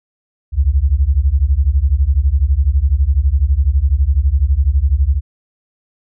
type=beating tone pair; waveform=sine; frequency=63.4 / 75.4 Hz; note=B1 / D2; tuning=+46 / +46 cents; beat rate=12 Hz; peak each=-13 dBFS; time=0.52-5.21 s; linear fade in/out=50 ms; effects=none